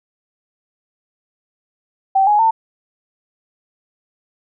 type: tone with pitch steps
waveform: sine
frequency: 774 / 834.4 / 899.4 Hz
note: G5 / G#5 / A5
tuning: -22 / +8 / +38 cents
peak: -10 dBFS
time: 2.15-2.51 s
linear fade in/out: 10 ms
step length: 120 ms
effects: none